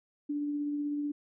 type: tone with tremolo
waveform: sine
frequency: 291.8 Hz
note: D4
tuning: 11 cents flat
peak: -29 dBFS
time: 0.29-1.12 s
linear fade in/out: 10 ms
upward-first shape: triangle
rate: 16 Hz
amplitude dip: 25%
effects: none